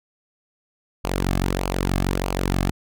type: tone with flanger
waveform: sawtooth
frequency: 46.25 Hz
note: F#1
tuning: in tune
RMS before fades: -23 dBFS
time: 1.04-2.71 s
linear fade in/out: 10 ms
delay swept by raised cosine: 0.53 to 2.13 ms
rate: 1.6 Hz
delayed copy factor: -0.6
effects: none